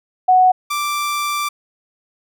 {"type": "tone pair in turn", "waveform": ["sine", "sawtooth"], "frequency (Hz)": [740, 1174.7], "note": ["F#5", "D6"], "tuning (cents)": [0, 0], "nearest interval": "minor sixth", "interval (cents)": 800, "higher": "second", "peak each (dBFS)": [-8, -15], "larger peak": "first", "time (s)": [[0.28, 0.52], [0.7, 1.49]], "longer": "second", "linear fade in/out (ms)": 10, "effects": []}